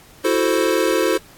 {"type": "chord", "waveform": "square", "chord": "F# half-diminished seventh", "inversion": "third", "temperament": "equal", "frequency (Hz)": [329.6, 370, 440, 523.3], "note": ["E4", "F#4", "A4", "C5"], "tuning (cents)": [0, 0, 0, 0], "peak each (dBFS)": -22, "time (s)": [0.24, 1.18], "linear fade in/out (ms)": 10, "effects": ["pink hiss -47 dBFS RMS until 1.37 s", "AAC 64 kbps"]}